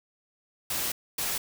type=noise bursts at uneven times; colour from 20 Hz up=white; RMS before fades=-30 dBFS; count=2; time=0.7-0.92 / 1.18-1.38 s; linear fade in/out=5 ms; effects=none